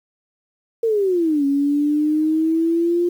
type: exponential two-way sweep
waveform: sine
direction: down then up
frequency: 466.2 to 277.2 to 351.5 Hz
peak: -15 dBFS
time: 0.83-3.09 s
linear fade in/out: 5 ms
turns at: 1.45 s
effects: 8-bit